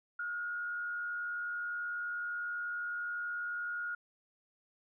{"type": "tone with frequency modulation", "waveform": "sine", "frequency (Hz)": 1429, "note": "F6", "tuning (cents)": 39, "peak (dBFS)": -35, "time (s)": [0.19, 3.95], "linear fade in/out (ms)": 5, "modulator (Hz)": 88.3, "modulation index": 0.45, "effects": []}